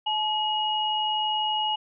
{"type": "tone pair together", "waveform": "sine", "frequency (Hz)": [859, 2892], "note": ["A5", "F#7"], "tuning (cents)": [-42, -40], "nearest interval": "octave + major sixth", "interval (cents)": 2102, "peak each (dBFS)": [-26, -26], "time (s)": [0.06, 1.76], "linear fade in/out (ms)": 10, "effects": []}